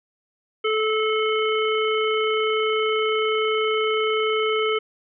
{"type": "harmonic tone", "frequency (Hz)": 434.7, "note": "A4", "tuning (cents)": -21, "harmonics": [1, 3, 5, 7], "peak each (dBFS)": [-21, -26, -28, -29], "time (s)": [0.64, 4.79], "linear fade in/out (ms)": 10, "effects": []}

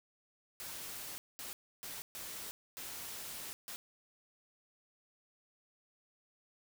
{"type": "noise bursts at uneven times", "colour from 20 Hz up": "white", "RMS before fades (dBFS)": -45, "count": 6, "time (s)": [[0.6, 1.18], [1.39, 1.53], [1.83, 2.02], [2.15, 2.51], [2.77, 3.53], [3.68, 3.76]], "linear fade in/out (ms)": 0, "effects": []}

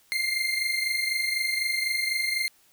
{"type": "tone pair together", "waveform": "30% pulse", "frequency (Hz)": [2093, 2117], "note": ["C7", "C7"], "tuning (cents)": [0, 20], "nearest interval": "unison", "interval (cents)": 20, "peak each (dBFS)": -25, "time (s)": [0.12, 2.48], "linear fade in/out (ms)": 0, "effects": ["white hiss -61 dBFS RMS until 2.72 s"]}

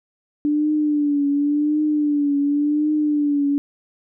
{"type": "tone with vibrato", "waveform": "sine", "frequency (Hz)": 293.7, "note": "D4", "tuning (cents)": 0, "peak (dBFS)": -16, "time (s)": [0.45, 3.58], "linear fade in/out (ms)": 0, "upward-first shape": "triangle", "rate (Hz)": 0.91, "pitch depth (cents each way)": 67, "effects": []}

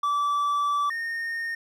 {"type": "tone pair in turn", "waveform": "triangle", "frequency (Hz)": [1158, 1838.2], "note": ["D6", "A#6"], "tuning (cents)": [-25, -25], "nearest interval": "minor sixth", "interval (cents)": 800, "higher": "second", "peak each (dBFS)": [-20, -26], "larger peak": "first", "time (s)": [[0.03, 0.9], [0.9, 1.55]], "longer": "first", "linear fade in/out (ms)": 5, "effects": []}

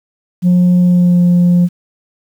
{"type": "tone with pitch glide", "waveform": "sine", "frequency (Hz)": [178.7, 176.04], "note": ["F3", "F3"], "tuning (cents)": [40, 14], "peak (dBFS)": -4, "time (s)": [0.42, 1.69], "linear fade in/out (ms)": 50, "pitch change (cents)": -26, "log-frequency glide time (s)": [0.79, 1.22], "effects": ["tanh soft clip ceiling -5 dBFS", "7-bit"]}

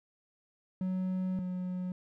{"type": "tone pair in turn", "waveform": "triangle", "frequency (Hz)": [185.6, 182.2], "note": ["F#3", "F#3"], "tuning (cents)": [6, -26], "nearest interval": "unison", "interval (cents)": 32, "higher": "first", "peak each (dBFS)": [-28, -31], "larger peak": "first", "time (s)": [[0.81, 1.39], [1.39, 1.92]], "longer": "first", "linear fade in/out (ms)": 2, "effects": []}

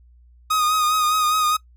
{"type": "tone with vibrato", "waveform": "45% pulse", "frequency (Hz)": 1244.5, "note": "D#6", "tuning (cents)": 0, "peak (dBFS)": -17, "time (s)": [0.5, 1.57], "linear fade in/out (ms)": 10, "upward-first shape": "sine", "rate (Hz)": 4.9, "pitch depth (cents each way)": 34, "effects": ["noise-tail reverb RT60 0.1 s tail -20 dB re dry", "added 60 Hz sine -48 dBFS peak until 1.76 s"]}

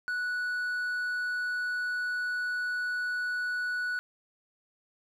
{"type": "tone with hard clipping", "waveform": "sine", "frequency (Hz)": 1475, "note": "F#6", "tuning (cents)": -6, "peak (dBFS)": -30, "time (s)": [0.08, 3.99], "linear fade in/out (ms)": 0, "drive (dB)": 3, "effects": []}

